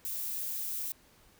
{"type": "noise", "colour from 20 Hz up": "violet", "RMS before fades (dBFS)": -36, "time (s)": [0.05, 0.92], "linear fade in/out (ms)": 0, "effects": ["pink hiss -62 dBFS RMS until 1.39 s"]}